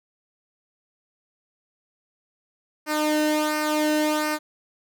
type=tone with flanger; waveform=sawtooth; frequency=304.3 Hz; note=D#4; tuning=38 cents flat; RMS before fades=-23 dBFS; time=2.86-4.39 s; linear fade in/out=50 ms; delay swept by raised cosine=0.28 to 0.89 ms; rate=1.4 Hz; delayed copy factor=-0.65; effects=none